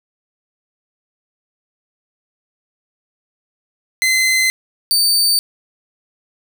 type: tone pair in turn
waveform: sawtooth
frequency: 2056 / 4590 Hz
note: C7 / D8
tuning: -31 / -40 cents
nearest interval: octave + major second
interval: 1391 cents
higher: second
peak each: -9 dBFS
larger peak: neither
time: 4.02-4.5 / 4.91-5.39 s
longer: neither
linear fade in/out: 0 ms
effects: none